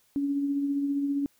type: tone with tremolo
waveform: sine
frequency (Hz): 281.8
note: C#4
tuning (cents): +29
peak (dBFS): -23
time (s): 0.16-1.26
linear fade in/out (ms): 0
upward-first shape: triangle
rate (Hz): 15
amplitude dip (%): 40
effects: white hiss -66 dBFS RMS until 1.39 s